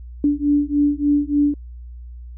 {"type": "beating tone pair", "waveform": "sine", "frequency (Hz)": [288.6, 292], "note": ["D4", "D4"], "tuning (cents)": [-30, -10], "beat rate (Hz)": 3.4, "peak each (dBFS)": -18, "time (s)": [0.24, 1.54], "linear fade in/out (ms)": 2, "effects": ["added 60 Hz sine -33 dBFS peak until 2.37 s"]}